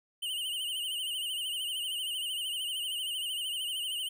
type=tone with vibrato; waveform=square; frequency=2960 Hz; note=F#7; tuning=in tune; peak=-33 dBFS; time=0.22-4.09 s; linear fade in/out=10 ms; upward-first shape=sine; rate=13 Hz; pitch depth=89 cents each way; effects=none